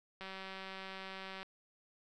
click train, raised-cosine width 0.3 ms, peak -30 dBFS, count 234, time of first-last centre 0.21-1.43 s, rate 191 Hz, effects none

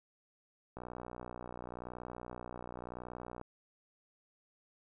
click train, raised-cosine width 1 ms, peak -30 dBFS, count 162, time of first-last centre 0.77-3.414 s, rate 60.9 Hz, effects none

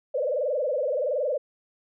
sine tone with frequency modulation, 552 Hz, C#5, 7 cents flat, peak -23 dBFS, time 0.14-1.38 s, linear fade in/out 10 ms, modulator 21.4 Hz, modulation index 2.9, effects none

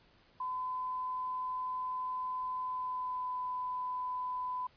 sine tone with pitch glide, 1014 to 1003.5 Hz, B5 to B5, +45 to +27 cents, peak -34 dBFS, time 0.4-4.67 s, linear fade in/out 5 ms, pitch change -18 cents, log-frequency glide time 2.62-3.38 s, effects pink hiss -65 dBFS RMS until 4.76 s + resampled to 11025 Hz

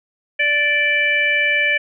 harmonic tone with a mistuned harmonic, 585 Hz, D5, 7 cents flat, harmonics 1 / 3 / 4 / 5, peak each -26 / -18 / -17 / -26 dBFS, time 0.39-1.78 s, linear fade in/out 10 ms, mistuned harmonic 5, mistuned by +28 cents, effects none

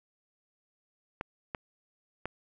clicks, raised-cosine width 0.5 ms, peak -19 dBFS, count 3, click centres 1.211 / 1.548 / 2.256 s, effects none

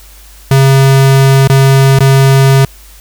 square tone with dropouts, 135.3 Hz, C#3, 42 cents flat, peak -4 dBFS, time 0.51-2.65 s, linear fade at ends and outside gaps 2 ms, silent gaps 1.475-1.498 / 1.989-2.005 s, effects added 50 Hz sine -35 dBFS peak until 3 s + white hiss -39 dBFS RMS until 3 s

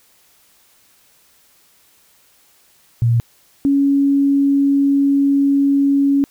sine tone pair in turn, 117.3 / 279 Hz, A#2 / C#4, +11 / +11 cents, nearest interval octave + minor third, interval 1500 cents, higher second, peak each -11 dBFS, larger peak neither, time 3.02-3.2 / 3.65-6.24 s, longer second, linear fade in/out 0 ms, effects white hiss -54 dBFS RMS until 6.3 s

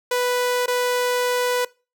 sawtooth tone with dropouts, 493.9 Hz, B4, in tune, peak -15 dBFS, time 0.11-1.65 s, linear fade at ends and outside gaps 5 ms, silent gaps 0.661-0.679 s, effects noise-tail reverb RT60 0.3 s tail -22 dB re dry

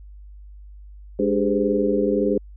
sine tone cluster, 206.8 / 294.5 / 396.6 / 417.8 / 510 Hz, G#3 / D4 / G4 / G#4 / C5, -7 / +5 / +20 / +10 / -44 cents, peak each -24 dBFS, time 1.19-2.38 s, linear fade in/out 5 ms, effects added 50 Hz sine -39 dBFS peak until 2.56 s

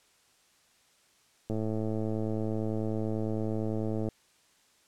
click train, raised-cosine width 2 ms, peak -20 dBFS, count 283, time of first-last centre 1.5-4.087 s, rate 109 Hz, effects white hiss -65 dBFS RMS until 4.87 s + low-pass 9000 Hz 12 dB/octave

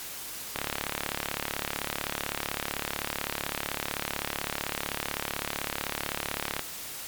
click train, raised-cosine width 0.3 ms, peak -12 dBFS, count 217, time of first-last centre 0.56-6.594 s, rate 35.8 Hz, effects white hiss -39 dBFS RMS until 7.07 s + MP3 96 kbps

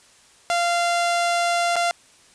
sawtooth tone with dropouts, 692 Hz, F5, 16 cents flat, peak -15 dBFS, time 0.5-1.91 s, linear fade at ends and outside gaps 0 ms, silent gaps 1.757-1.764 s, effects white hiss -53 dBFS RMS until 2.34 s + resampled to 22050 Hz

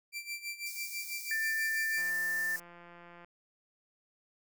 sawtooth tone with tremolo, 2349 Hz, D7, in tune, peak -32 dBFS, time 0.12-2.11 s, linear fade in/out 50 ms, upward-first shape sine, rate 6.1 Hz, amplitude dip 80%
white high-pass noise, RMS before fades -44 dBFS, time 0.66-2.6 s, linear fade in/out 5 ms, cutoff 4700 Hz, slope 48 dB/octave
sine tone, 1780 Hz, A6, 20 cents sharp, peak -30 dBFS, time 1.31-2.56 s, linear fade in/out 2 ms
click train, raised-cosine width 0.5 ms, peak -38 dBFS, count 220, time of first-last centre 1.98-3.246 s, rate 173 Hz
effects none

